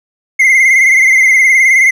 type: tone with vibrato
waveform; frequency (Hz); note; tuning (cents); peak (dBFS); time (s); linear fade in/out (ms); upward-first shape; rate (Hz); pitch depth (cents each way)
triangle; 2093; C7; 0; -3; 0.39-1.91; 10; triangle; 19; 79
effects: none